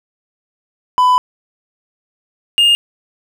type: tone pair in turn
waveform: triangle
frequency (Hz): 1000 / 2828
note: B5 / F7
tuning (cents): +21 / +21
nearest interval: octave + tritone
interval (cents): 1800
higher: second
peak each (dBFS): -6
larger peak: neither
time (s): 0.98-1.18 / 2.58-2.75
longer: first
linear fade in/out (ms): 0
effects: none